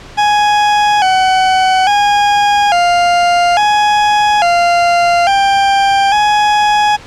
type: tone with pitch steps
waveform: 40% pulse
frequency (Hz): 833 / 752 / 820 / 700 / 836 / 694 / 791 / 837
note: G#5 / F#5 / G#5 / F5 / G#5 / F5 / G5 / G#5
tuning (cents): +5 / +28 / -22 / +4 / +11 / -11 / +15 / +13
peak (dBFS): -7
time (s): 0.17-6.97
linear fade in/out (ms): 20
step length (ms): 850
effects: pink hiss -34 dBFS RMS until 7.06 s + low-pass 5000 Hz 12 dB/octave